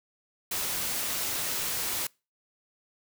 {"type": "noise", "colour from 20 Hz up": "white", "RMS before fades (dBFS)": -31, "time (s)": [0.51, 2.07], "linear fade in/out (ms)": 5, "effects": ["noise-tail reverb RT60 0.3 s tail -26 dB re dry"]}